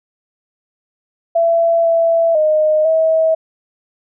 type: tone with pitch steps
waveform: sine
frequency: 670 / 665 / 617 / 643 Hz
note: E5 / E5 / D#5 / E5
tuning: +28 / +15 / -15 / -43 cents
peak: -10 dBFS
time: 1.35-3.35 s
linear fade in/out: 10 ms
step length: 500 ms
effects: none